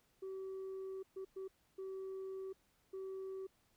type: tone bursts at uneven times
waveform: sine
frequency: 382.4 Hz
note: G4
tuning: 43 cents flat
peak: -40 dBFS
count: 5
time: 0.22-1.03 / 1.16-1.25 / 1.36-1.48 / 1.78-2.53 / 2.93-3.47 s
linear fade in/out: 10 ms
effects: tanh soft clip ceiling -41 dBFS + pink hiss -75 dBFS RMS until 3.76 s